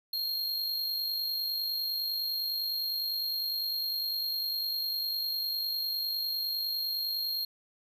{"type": "tone with amplitude modulation", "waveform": "square", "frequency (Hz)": 4234, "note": "C8", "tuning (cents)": 20, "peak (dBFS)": -29, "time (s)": [0.13, 7.45], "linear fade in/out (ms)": 5, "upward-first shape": "sine", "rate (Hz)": 49.9, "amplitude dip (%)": 35, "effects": []}